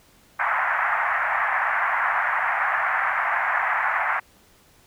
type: band-pass noise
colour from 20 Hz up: white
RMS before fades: -23 dBFS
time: 0.39-4.2 s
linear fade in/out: 10 ms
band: 710 to 2000 Hz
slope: 48 dB/octave
effects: pink hiss -56 dBFS RMS until 4.86 s